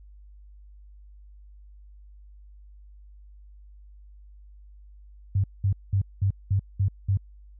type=tone bursts; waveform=sine; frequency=97.7 Hz; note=G2; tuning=5 cents flat; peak=-19 dBFS; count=7; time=5.35-7.173 s; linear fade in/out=5 ms; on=89 ms; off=200 ms; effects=added 50 Hz sine -46 dBFS peak until 7.59 s